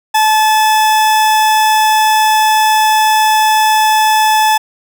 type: tone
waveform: 40% pulse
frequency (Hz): 866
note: A5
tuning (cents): -28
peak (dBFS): -7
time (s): 0.14-4.58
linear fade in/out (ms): 10
effects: none